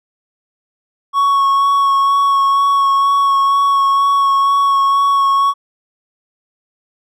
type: tone with vibrato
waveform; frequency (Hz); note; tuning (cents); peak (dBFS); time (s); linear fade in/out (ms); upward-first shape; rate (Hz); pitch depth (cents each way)
triangle; 1108.7; C#6; 0; -8; 1.13-5.54; 50; sine; 2.1; 14
effects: none